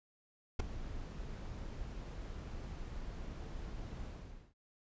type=noise with ADSR envelope; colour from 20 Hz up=brown; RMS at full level=-26 dBFS; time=0.59-4.54 s; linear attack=10 ms; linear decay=7 ms; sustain=-18 dB; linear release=490 ms; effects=resampled to 16000 Hz